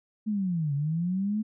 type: linear two-way sweep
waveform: sine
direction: down then up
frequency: 220 to 138.59 to 220 Hz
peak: -25 dBFS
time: 0.26-1.43 s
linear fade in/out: 20 ms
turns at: 0.74 s
effects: none